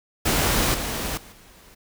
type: noise with level steps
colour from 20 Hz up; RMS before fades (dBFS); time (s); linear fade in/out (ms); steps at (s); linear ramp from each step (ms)
pink; -21 / -28 / -45 / -50; 0.25-1.75; 10; 0.74 / 1.17 / 1.32; 5
effects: none